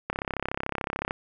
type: click train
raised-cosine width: 0.5 ms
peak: -13 dBFS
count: 35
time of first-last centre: 0.1-1.109 s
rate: 33.7 Hz
effects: none